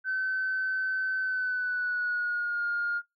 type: tone with pitch glide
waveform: sine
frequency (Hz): 1528 to 1417.5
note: G6 to F6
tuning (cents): -45 to +25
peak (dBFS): -26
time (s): 0.04-3.02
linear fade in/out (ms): 50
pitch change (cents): -130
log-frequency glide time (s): 1.2-2.65
effects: noise-tail reverb RT60 0.2 s tail -23 dB re dry + tanh soft clip ceiling -22 dBFS